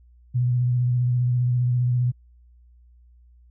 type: tone with vibrato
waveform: sine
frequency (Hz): 123.47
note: B2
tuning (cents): 0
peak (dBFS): -18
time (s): 0.34-2.12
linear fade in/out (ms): 20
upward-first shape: sine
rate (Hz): 15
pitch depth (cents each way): 26
effects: added 60 Hz sine -50 dBFS peak until 3.5 s